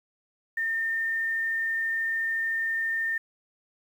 sine tone, 1813 Hz, A#6, 49 cents flat, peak -25 dBFS, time 0.57-3.18 s, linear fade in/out 5 ms, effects 9-bit

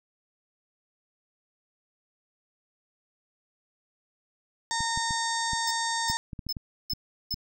harmonic tone, 918 Hz, A#5, 27 cents flat, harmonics 1 / 2 / 4 / 5 / 6 / 7 / 8 / 9, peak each -30 / -33 / -36 / -37 / -38 / -38 / -39 / -40 dBFS, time 4.71-6.17 s, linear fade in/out 0 ms
clicks, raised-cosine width 5 ms, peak -24 dBFS, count 11, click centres 4.806 / 4.975 / 5.108 / 5.533 / 6.1 / 6.332 / 6.392 / 6.467 / 6.568 / 6.933 / 7.341 s
square tone bursts, 5230 Hz, E8, 15 cents flat, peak -28 dBFS, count 5, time 5.67-7.345 s, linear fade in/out 5 ms, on 39 ms, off 370 ms
effects none

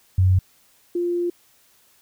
sine tone pair in turn, 93 / 348.9 Hz, F#2 / F4, +9 / -2 cents, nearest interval octave + major seventh, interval 2289 cents, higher second, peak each -13 / -20 dBFS, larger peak first, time 0.18-0.39 / 0.95-1.3 s, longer second, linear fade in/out 5 ms, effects white hiss -58 dBFS RMS until 2.01 s

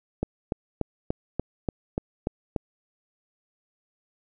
click train, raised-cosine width 2 ms, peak -12 dBFS, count 9, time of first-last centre 0.23-2.562 s, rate 3.43 Hz, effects none

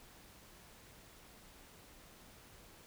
silence, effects pink hiss -59 dBFS RMS until 2.86 s

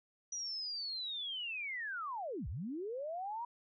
sine linear two-way sweep, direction down then up, 5870 to 51.91 to 971 Hz, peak -38 dBFS, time 0.32-3.45 s, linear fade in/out 5 ms, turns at 2.48 s, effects none

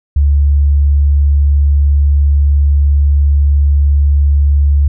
sine tone, 71.5 Hz, D2, 46 cents flat, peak -6 dBFS, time 0.16-4.88 s, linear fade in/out 5 ms, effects none

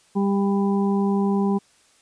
harmonic tone, 198.7 Hz, G3, 24 cents sharp, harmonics 1 / 2 / 4 / 5, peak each -19 / -25 / -31 / -33 dBFS, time 0.15-1.59 s, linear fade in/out 20 ms, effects white hiss -58 dBFS RMS until 2.01 s + resampled to 22050 Hz

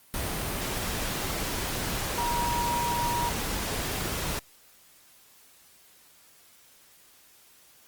sine tone in noise, 953 Hz, A#5, 38 cents sharp, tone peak -27 dBFS, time 2.18-3.29 s, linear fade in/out 0 ms, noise pink, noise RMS -31 dBFS, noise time 0.14-4.39 s, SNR +1 dB, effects white hiss -57 dBFS RMS until 7.87 s + Opus 32 kbps

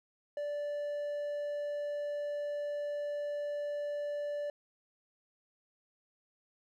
triangle tone, 584 Hz, D5, 10 cents flat, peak -32 dBFS, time 0.37-4.5 s, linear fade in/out 2 ms, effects none

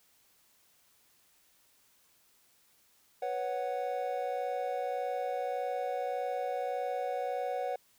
triangle chord, B suspended second, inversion none, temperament just, 493.9 / 555.6 / 740.8 Hz, B4 / C#5 / F#5, 0 / +4 / +2 cents, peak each -35 / -35 / -33 dBFS, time 3.22-7.76 s, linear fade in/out 5 ms, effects white hiss -67 dBFS RMS until 7.98 s

